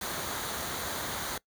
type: noise with comb filter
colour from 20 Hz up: pink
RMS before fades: -35 dBFS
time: 0.01-1.38 s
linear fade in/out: 5 ms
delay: 0.38 ms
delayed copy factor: -0.5
effects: noise-tail reverb RT60 0.1 s tail -22 dB re dry + high-pass 60 Hz 12 dB/octave